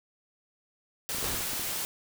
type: noise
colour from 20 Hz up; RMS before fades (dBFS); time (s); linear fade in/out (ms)
white; -33; 1.09-1.85; 0
type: clicks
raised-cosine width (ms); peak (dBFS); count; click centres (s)
2; -28; 8; 1.148 / 1.184 / 1.228 / 1.26 / 1.346 / 1.407 / 1.533 / 1.596
type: noise with exponential decay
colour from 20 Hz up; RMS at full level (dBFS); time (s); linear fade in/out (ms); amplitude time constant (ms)
pink; -32; 1.24-1.8; 1; 120
effects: none